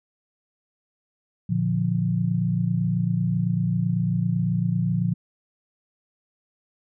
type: chord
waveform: sine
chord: Bb major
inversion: none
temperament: equal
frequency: 116.54 / 146.83 / 174.61 Hz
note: Bb2 / D3 / F3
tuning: 0 / 0 / 0 cents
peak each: -25 / -27 / -23 dBFS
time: 1.49-5.14 s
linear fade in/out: 10 ms
effects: none